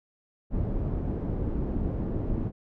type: low-pass noise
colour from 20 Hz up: pink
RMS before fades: -29 dBFS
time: 0.5-2.52 s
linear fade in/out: 50 ms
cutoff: 350 Hz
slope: 12 dB/octave
effects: none